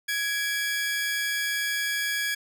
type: tone pair together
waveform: sawtooth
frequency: 1667 / 2320 Hz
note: G#6 / D7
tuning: +6 / -22 cents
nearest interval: tritone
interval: 572 cents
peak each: -23 / -29 dBFS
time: 0.08-2.35 s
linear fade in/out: 10 ms
effects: none